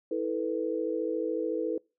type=chord; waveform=sine; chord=E suspended fourth; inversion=none; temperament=equal with one note detuned; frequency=324.5 / 440 / 493.9 Hz; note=E4 / A4 / B4; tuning=-27 / 0 / 0 cents; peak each=-32 dBFS; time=0.11-1.78 s; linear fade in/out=5 ms; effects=noise-tail reverb RT60 0.3 s tail -26 dB re dry